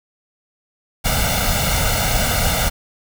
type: noise with comb filter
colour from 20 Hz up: pink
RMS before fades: -18 dBFS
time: 1.04-2.7 s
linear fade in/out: 20 ms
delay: 1.4 ms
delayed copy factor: +0.85
effects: none